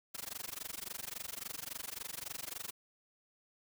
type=noise with amplitude modulation; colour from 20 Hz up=white; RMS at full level=-40 dBFS; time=0.14-2.71 s; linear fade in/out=10 ms; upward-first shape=sine; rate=23.6 Hz; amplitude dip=100%; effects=none